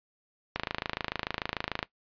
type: click train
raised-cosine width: 0.3 ms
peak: -13 dBFS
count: 35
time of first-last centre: 0.56-1.829 s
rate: 26.8 Hz
effects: noise-tail reverb RT60 0.1 s tail -18 dB re dry + resampled to 11025 Hz